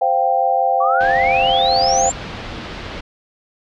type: chord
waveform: sine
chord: C suspended fourth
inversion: none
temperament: equal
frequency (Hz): 523.3 / 698.5 / 784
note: C5 / F5 / G5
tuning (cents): 0 / 0 / 0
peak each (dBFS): -20 / -18 / -16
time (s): 0.01-2.1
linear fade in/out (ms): 10
type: exponential sweep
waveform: sine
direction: up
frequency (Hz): 1108.7 to 7480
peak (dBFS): -18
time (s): 0.8-2.12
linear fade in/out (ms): 10
type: low-pass noise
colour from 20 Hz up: pink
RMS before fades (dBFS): -30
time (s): 1-3.01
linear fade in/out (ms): 10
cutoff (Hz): 4300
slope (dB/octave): 24
effects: none